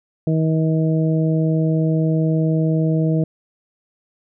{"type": "harmonic tone", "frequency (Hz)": 159.2, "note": "D#3", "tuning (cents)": 40, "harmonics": [1, 2, 3, 4], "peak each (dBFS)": [-16, -22, -26, -28], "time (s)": [0.27, 3.24], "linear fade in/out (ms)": 2, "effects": []}